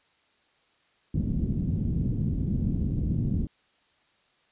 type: low-pass noise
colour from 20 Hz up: white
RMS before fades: -27 dBFS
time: 1.14-3.47 s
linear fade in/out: 5 ms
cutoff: 220 Hz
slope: 24 dB/octave
effects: white hiss -66 dBFS RMS until 4.51 s + resampled to 8000 Hz